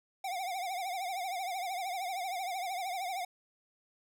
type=tone with vibrato; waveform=square; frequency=740 Hz; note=F#5; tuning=in tune; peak=-35 dBFS; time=0.24-3.25 s; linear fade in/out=5 ms; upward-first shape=triangle; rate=13 Hz; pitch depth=130 cents each way; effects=none